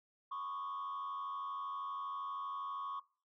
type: tone with frequency modulation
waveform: sine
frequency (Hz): 1108.7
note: C#6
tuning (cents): 0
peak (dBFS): -37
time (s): 0.31-3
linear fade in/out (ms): 10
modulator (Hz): 92.6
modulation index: 0.74
effects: noise-tail reverb RT60 0.4 s tail -22 dB re dry + tanh soft clip ceiling -37 dBFS